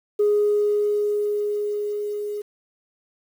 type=tone with level ramp; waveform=sine; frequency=415.3 Hz; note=G#4; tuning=in tune; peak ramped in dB=-14 to -26 dBFS; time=0.19-2.42 s; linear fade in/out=10 ms; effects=tanh soft clip ceiling -12 dBFS + 8-bit